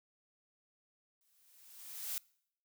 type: noise with exponential growth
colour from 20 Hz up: blue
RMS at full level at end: -37 dBFS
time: 1.21-2.18 s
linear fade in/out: 0 ms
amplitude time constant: 210 ms
effects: noise-tail reverb RT60 0.7 s tail -25 dB re dry